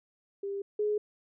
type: tone pair in turn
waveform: sine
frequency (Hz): 398 / 419.7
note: G4 / G#4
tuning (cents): +26 / +18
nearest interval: minor second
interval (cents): 92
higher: second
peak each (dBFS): -32 / -26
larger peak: second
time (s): 0.43-0.62 / 0.79-0.98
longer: neither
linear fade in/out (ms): 5
effects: none

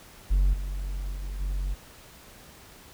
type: tone with level steps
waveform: triangle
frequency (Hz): 46.85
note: F#1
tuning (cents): +22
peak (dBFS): -16 / -27 / -29 / -24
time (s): 0.3-1.75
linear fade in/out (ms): 20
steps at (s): 0.53 / 1.11 / 1.4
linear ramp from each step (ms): 10
effects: tanh soft clip ceiling -12 dBFS + pink hiss -50 dBFS RMS until 2.93 s

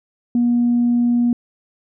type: tone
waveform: sine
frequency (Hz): 240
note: B3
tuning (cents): -49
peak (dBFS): -12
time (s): 0.35-1.33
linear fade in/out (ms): 2
effects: tanh soft clip ceiling -9 dBFS

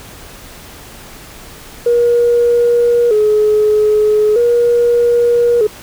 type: tone with vibrato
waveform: sine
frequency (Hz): 450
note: A4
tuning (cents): +39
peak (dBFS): -7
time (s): 1.86-5.67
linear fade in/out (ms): 5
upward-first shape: square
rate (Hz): 0.4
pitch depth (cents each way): 100
effects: tanh soft clip ceiling -3 dBFS + pink hiss -35 dBFS RMS until 5.82 s

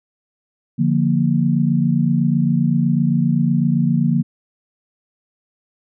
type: chord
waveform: sine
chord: Bb major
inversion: first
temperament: equal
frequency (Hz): 146.83 / 174.61 / 233.1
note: D3 / F3 / Bb3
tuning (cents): 0 / 0 / 0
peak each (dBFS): -18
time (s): 0.78-4.23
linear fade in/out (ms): 20
effects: none

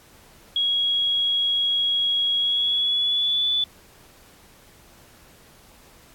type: tone with pitch glide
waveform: sine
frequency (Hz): 3313 to 3472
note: G#7 to A7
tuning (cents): -5 to -24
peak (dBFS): -19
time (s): 0.56-3.64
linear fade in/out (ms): 2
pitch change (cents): +81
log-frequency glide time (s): 2.38-3.47
effects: pink hiss -52 dBFS RMS until 6.14 s + AAC 64 kbps

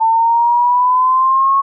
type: exponential sweep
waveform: sine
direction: up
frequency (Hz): 890 to 1102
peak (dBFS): -9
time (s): 0-1.62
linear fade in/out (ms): 20
effects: none

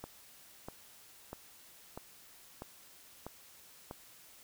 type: click train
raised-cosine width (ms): 1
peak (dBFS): -28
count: 7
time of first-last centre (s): 0.04-3.911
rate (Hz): 1.55
effects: white hiss -58 dBFS RMS until 4.43 s

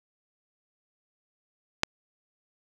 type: click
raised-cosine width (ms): 0.2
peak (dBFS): -4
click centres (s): 1.834
effects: none

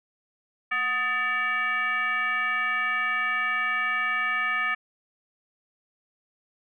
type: tone with frequency modulation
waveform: sine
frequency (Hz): 1769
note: A6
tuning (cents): +9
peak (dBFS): -23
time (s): 0.71-4.75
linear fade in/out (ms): 10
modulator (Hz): 518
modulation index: 1.2
effects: none

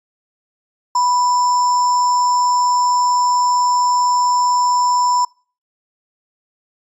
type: tone with sample-and-hold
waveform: sine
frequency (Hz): 987.8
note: B5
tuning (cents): 0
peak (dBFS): -12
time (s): 0.95-5.25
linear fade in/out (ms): 5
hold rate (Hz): 6300
effects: noise-tail reverb RT60 0.4 s tail -26 dB re dry + resampled to 24000 Hz

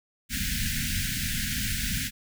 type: band-stop noise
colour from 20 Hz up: pink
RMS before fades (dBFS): -29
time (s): 0.29-2.11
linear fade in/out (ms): 50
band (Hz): 260 to 1500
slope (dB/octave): 96
effects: none

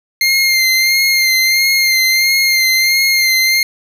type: tone with vibrato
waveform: 25% pulse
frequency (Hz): 2109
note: C7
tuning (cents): +13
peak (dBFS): -6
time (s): 0.21-3.63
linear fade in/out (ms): 2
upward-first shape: sine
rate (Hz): 1.5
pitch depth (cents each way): 34
effects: none

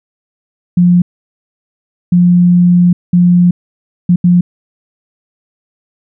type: tone bursts at uneven times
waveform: sine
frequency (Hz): 176.6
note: F3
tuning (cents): +20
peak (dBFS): -4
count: 5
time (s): 0.77-1.02 / 2.12-2.93 / 3.13-3.51 / 4.09-4.16 / 4.24-4.41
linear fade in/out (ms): 5
effects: none

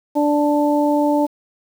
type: harmonic tone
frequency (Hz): 293.7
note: D4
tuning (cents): 0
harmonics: 1 / 2 / 3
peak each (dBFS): -16 / -19 / -21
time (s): 0.15-1.27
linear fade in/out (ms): 20
effects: 7-bit

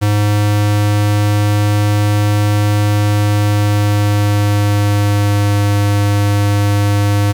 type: tone with pitch glide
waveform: square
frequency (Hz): 103.83 to 102.11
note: G#2 to G#2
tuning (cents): 0 to -29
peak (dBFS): -11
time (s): 0.01-7.33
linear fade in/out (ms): 20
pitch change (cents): -29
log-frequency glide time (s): 3.24-5.7
effects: 8-bit

